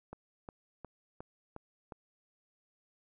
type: click train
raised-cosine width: 1 ms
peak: -30 dBFS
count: 6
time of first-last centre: 0.13-1.922 s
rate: 2.79 Hz
effects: none